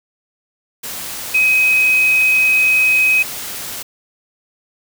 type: tone in noise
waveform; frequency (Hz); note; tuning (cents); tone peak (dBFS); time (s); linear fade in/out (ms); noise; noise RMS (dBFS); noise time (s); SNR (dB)
sine; 2529; D#7; +28; -10; 1.34-3.23; 10; white; -27; 0.83-3.83; +14
effects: none